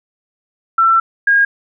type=tone pair in turn; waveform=sine; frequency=1342 / 1628 Hz; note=E6 / G#6; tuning=+31 / -35 cents; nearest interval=minor third; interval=334 cents; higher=second; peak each=-8 dBFS; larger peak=neither; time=0.78-1 / 1.27-1.45 s; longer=first; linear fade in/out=5 ms; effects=none